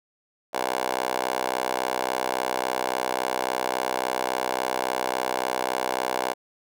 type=tone with high-pass filter; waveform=10% pulse; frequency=63.6 Hz; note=C2; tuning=48 cents flat; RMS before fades=-27 dBFS; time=0.53-6.34 s; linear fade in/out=20 ms; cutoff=630 Hz; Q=5.9; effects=none